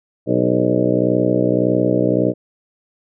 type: harmonic tone with a mistuned harmonic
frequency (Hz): 61.74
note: B1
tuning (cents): 0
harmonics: 2 / 3 / 4 / 5 / 6 / 7 / 8 / 9 / 10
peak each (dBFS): -23 / -22 / -24 / -19 / -24 / -24 / -22 / -22 / -24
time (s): 0.26-2.34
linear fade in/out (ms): 50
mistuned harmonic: 7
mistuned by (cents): -49
effects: none